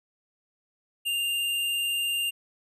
square tone with vibrato, 2797 Hz, F7, 2 cents sharp, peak -26 dBFS, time 1.05-2.31 s, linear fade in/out 20 ms, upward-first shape square, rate 20 Hz, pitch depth 11 cents each way, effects none

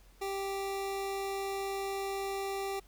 25% pulse tone, 392 Hz, G4, in tune, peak -30 dBFS, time 0.21-2.8 s, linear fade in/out 10 ms, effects added 44 Hz sine -57 dBFS peak until 2.87 s + pink hiss -64 dBFS RMS until 2.87 s

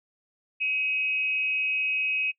sine tone with amplitude modulation, 2537 Hz, D#7, 33 cents sharp, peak -21 dBFS, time 0.6-2.32 s, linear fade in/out 20 ms, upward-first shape sine, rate 275 Hz, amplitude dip 55%, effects noise-tail reverb RT60 0.1 s tail -23 dB re dry

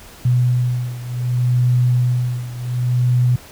sine beating tone pair, 123.47 / 124.13 Hz, B2 / B2, 0 / +9 cents, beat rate 0.66 Hz, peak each -16 / -19 dBFS, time 0.25-3.36 s, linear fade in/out 5 ms, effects pink hiss -41 dBFS RMS until 3.51 s

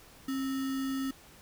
sine tone with sample-and-hold, 268.2 Hz, C4, 43 cents sharp, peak -30 dBFS, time 0.28-1.11 s, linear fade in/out 5 ms, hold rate 1575 Hz, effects pink hiss -55 dBFS RMS until 1.41 s

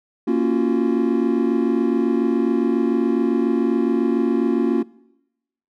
triangle chord, Gb major seventh, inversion first, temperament equal with one note detuned, 233.1 / 277.2 / 342.8 / 370 Hz, Bb3 / Db4 / F4 / Gb4, 0 / 0 / -32 / 0 cents, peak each -19 / -20 / -20 / -22 dBFS, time 0.27-4.83 s, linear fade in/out 10 ms, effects noise-tail reverb RT60 0.9 s tail -22 dB re dry

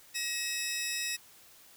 15% pulse tone pair together, 1901 / 2587 Hz, A#6 / E7, +33 / -33 cents, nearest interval perfect fourth, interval 534 cents, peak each -30 / -27 dBFS, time 0.14-1.17 s, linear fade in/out 20 ms, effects white hiss -57 dBFS RMS until 1.76 s

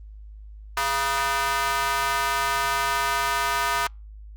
square tone with high-pass filter, 137.6 Hz, C#3, 12 cents flat, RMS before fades -24 dBFS, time 0.77-3.87 s, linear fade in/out 2 ms, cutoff 1100 Hz, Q 2.1, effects added 52 Hz sine -39 dBFS peak until 4.36 s + Opus 24 kbps

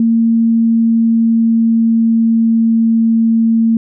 sine tone with pitch glide, 228.4 to 226.7 Hz, A#3 to A#3, -35 to -48 cents, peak -8 dBFS, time 0-3.77 s, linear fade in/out 2 ms, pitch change -13 cents, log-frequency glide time 0.35-3.06 s, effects none

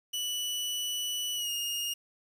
sawtooth tone with pitch glide, 2960 to 2846 Hz, F#7 to F7, 0 to +32 cents, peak -28 dBFS, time 0.13-1.94 s, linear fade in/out 10 ms, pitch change -68 cents, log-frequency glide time 1.35-1.5 s, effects 9-bit

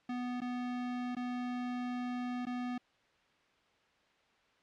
square tone with dropouts, 246.9 Hz, B3, in tune, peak -36 dBFS, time 0.09-2.78 s, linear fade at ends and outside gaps 5 ms, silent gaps 0.405-0.416 / 1.151-1.166 / 2.454-2.467 s, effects white hiss -69 dBFS RMS until 4.62 s + low-pass 3000 Hz 12 dB/octave

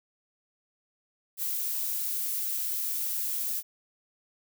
violet noise, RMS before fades -31 dBFS, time 1.37-3.63 s, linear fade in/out 50 ms, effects none

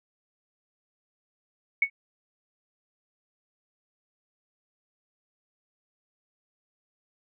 sine tone with exponential decay, 2217 Hz, C#7, in tune, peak -15 dBFS, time 1.82-1.9 s, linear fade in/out 5 ms, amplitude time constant 17 ms, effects none

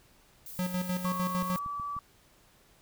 violet noise, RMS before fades -44 dBFS, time 0.46-1.59 s, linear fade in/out 2 ms
square tone with tremolo, 181.5 Hz, F#3, 33 cents flat, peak -29 dBFS, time 0.59-1.56 s, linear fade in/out 0 ms, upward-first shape square, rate 6.6 Hz, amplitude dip 60%
sine tone with pitch glide, 1108.7 to 1152.4 Hz, C#6 to D6, 0 to -33 cents, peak -33 dBFS, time 1.05-1.99 s, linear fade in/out 2 ms, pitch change +67 cents, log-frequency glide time 1.46-1.63 s
clicks, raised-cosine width 5 ms, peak -33 dBFS, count 4, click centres 1.428 / 1.662 / 1.798 / 1.966 s
effects pink hiss -62 dBFS RMS until 2.81 s

